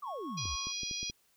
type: exponential sweep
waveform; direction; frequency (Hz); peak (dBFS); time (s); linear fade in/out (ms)
sine; down; 1224 to 56.1; -38; 0.02-0.56; 10
type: tone with tremolo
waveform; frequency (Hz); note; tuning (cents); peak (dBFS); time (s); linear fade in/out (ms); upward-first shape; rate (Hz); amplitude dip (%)
triangle; 1100; C#6; -14; -38; 0.03-0.73; 50; sine; 4.4; 40
type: harmonic tone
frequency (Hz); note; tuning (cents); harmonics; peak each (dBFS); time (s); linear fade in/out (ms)
821; G#5; -20; 3 / 4 / 5 / 6 / 7; -44 / -42 / -44 / -42 / -39; 0.37-1.11; 10
type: clicks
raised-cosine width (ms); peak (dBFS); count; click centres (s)
3; -33; 6; 0.455 / 0.67 / 0.833 / 0.912 / 1.03 / 1.099
effects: white hiss -70 dBFS RMS until 1.36 s